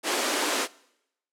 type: high-pass noise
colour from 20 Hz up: pink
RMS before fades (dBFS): -26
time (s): 0.03-0.68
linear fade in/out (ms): 50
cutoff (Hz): 270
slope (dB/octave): 48
effects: noise-tail reverb RT60 0.8 s tail -22 dB re dry + low-pass 10000 Hz 12 dB/octave